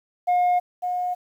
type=tone pair in turn; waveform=sine; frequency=716 / 720.6 Hz; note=F5 / F#5; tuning=+43 / -46 cents; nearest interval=unison; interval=11 cents; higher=second; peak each=-14 / -22 dBFS; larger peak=first; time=0.27-0.6 / 0.82-1.15 s; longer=neither; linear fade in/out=20 ms; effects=tanh soft clip ceiling -16 dBFS + 9-bit